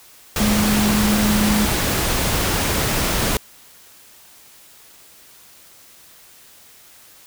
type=tone in noise; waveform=sine; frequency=210 Hz; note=G#3; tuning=19 cents sharp; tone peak=-16 dBFS; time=0.4-1.65 s; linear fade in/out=2 ms; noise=pink; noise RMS=-20 dBFS; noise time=0.36-3.37 s; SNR=+1 dB; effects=white hiss -47 dBFS RMS until 7.26 s